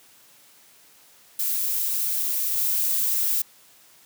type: noise with level steps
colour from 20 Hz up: violet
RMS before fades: -25 / -23 dBFS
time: 1.39-3.42 s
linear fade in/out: 5 ms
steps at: 2.57 s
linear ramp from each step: 5 ms
effects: white hiss -54 dBFS RMS until 4.05 s + high-pass 100 Hz 12 dB/octave